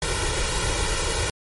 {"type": "noise with comb filter", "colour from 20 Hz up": "pink", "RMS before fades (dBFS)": -24, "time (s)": [0.02, 1.3], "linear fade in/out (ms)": 2, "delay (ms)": 2.1, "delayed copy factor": 0.85, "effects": ["MP3 48 kbps"]}